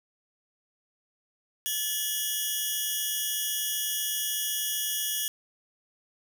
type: tone cluster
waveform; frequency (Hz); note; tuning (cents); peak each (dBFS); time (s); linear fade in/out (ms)
10% pulse; 1735 / 2916 / 3288; A6 / F#7 / G#7; -25 / -26 / -18; -29 / -24 / -22; 1.66-5.28; 0
effects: none